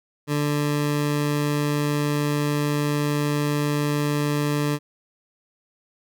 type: tone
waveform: 20% pulse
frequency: 146.83 Hz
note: D3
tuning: in tune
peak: -16 dBFS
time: 0.27-4.79 s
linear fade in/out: 50 ms
effects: none